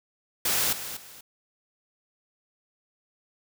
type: noise with echo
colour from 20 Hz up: white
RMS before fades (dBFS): -25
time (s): 0.45-0.73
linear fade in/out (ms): 5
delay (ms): 240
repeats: 2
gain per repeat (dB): -11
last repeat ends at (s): 1.21
effects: none